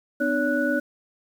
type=tone cluster; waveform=sine; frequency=253.9 / 302.4 / 567 / 1475 Hz; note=B3 / D#4 / C#5 / F#6; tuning=+48 / -49 / +39 / -6 cents; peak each=-26 dBFS; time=0.2-0.8 s; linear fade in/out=10 ms; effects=8-bit